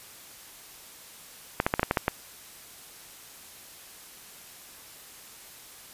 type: clicks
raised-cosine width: 0.5 ms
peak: -7 dBFS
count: 8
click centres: 1.601 / 1.665 / 1.739 / 1.795 / 1.831 / 1.911 / 1.972 / 2.081 s
effects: white hiss -48 dBFS RMS until 5.93 s + resampled to 32000 Hz